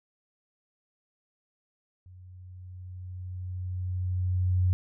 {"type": "tone with level ramp", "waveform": "sine", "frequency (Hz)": 91.3, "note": "F#2", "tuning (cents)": -23, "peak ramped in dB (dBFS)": [-47, -20], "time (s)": [2.06, 4.73], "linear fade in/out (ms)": 0, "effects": []}